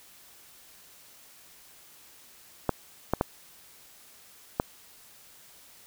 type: clicks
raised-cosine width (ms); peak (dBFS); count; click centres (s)
1; -9; 4; 2.693 / 3.136 / 3.211 / 4.599
effects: white hiss -54 dBFS RMS until 5.86 s